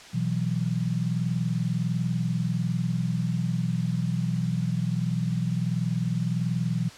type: chord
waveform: sine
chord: B suspended fourth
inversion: none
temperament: equal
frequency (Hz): 123.47 / 164.81 / 185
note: B2 / E3 / F#3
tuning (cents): 0 / 0 / 0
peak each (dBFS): -28 / -27 / -30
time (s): 0.13-6.9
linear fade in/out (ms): 20
effects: white hiss -45 dBFS RMS until 6.97 s + low-pass 6000 Hz 12 dB/octave